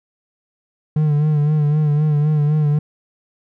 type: tone with vibrato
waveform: triangle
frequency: 150.1 Hz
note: D3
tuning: 38 cents sharp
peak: -11 dBFS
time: 0.96-2.79 s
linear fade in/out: 5 ms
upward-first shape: sine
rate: 3.9 Hz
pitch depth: 48 cents each way
effects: none